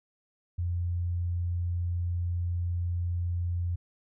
sine tone, 87.31 Hz, F2, in tune, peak -27 dBFS, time 0.58-3.76 s, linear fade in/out 10 ms, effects none

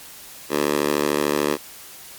10% pulse tone with high-pass filter, 73.42 Hz, D2, in tune, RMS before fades -21 dBFS, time 0.49-1.58 s, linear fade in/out 50 ms, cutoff 370 Hz, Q 1.2, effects white hiss -41 dBFS RMS until 2.18 s + MP3 96 kbps

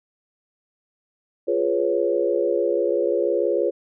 sine chord, C# dominant seventh, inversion first, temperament equal, 349.2 / 415.3 / 493.9 / 554.4 Hz, E#4 / G#4 / B4 / C#5, 0 / 0 / 0 / 0 cents, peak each -24 dBFS, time 1.47-3.71 s, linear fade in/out 20 ms, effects none

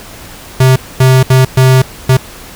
square tone bursts at uneven times, 130.2 Hz, C3, 8 cents flat, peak -4 dBFS, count 5, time 0.6-0.76 / 1-1.23 / 1.3-1.45 / 1.57-1.82 / 2.09-2.17 s, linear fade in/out 5 ms, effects pink hiss -31 dBFS RMS until 2.55 s

